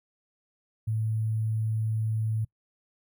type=tone with sample-and-hold; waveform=sine; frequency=110 Hz; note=A2; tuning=in tune; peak=-25 dBFS; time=0.87-2.45 s; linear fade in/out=10 ms; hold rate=11025 Hz; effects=noise-tail reverb RT60 0.1 s tail -25 dB re dry